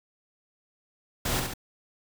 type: noise with echo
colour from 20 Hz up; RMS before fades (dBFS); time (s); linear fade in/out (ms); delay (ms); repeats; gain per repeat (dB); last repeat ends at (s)
pink; -28; 1.25-1.4; 5; 69; 2; -4; 1.538
effects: none